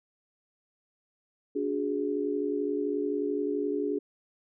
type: tone cluster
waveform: sine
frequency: 288.5 / 364.5 / 416 Hz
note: D4 / F#4 / G#4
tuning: -31 / -26 / +3 cents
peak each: -31 / -34 / -30 dBFS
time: 1.55-3.99 s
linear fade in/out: 10 ms
effects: none